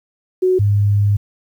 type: tone pair in turn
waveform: sine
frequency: 370 / 102.1 Hz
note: F#4 / G#2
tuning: 0 / -29 cents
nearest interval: octave + minor seventh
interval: 2229 cents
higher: first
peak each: -11 / -11 dBFS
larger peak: neither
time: 0.42-0.59 / 0.59-1.17 s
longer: second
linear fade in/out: 10 ms
effects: 8-bit